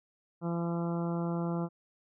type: harmonic tone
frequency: 170 Hz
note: F3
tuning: 46 cents flat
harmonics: 1 / 2 / 3 / 4 / 5 / 6 / 7 / 8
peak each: -31 / -37 / -41 / -43 / -45 / -47 / -48 / -49 dBFS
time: 0.41-1.69 s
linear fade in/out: 50 ms
effects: none